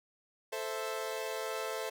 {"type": "chord", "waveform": "sawtooth", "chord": "A minor", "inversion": "none", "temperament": "equal", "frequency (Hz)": [440, 523.3, 659.3], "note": ["A4", "C5", "E5"], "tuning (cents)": [0, 0, 0], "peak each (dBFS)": [-35, -36, -37], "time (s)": [0.52, 1.9], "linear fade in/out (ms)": 10, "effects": []}